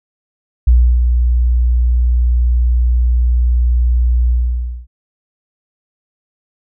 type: tone with ADSR envelope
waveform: sine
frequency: 60.4 Hz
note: B1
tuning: 38 cents flat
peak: -4 dBFS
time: 0.67-4.87 s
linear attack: 7 ms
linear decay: 310 ms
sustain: -5 dB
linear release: 570 ms
effects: none